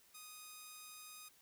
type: tone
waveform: 5% pulse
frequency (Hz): 1244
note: D#6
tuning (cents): -1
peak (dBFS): -40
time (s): 0.14-1.29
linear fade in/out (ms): 10
effects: white hiss -68 dBFS RMS until 1.41 s